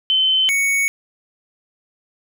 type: tone pair in turn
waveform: sine / square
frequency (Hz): 3066 / 2225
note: G7 / C#7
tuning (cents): -39 / +6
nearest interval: tritone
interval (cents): 555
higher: first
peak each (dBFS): -13 / -16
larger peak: first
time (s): 0.1-0.49 / 0.49-0.88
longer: neither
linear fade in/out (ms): 0
effects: none